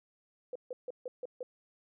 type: tone bursts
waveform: sine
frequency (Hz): 502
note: B4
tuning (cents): +28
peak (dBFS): -36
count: 6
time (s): 0.53-1.43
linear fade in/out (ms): 2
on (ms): 25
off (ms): 150
effects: none